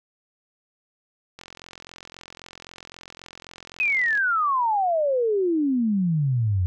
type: click train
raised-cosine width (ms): 0.2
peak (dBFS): -23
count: 123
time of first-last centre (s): 1.39-4.175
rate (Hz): 43.8
type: exponential sweep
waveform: sine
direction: down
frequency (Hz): 2567 to 86.6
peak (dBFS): -19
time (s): 3.8-6.66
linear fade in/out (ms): 0
effects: none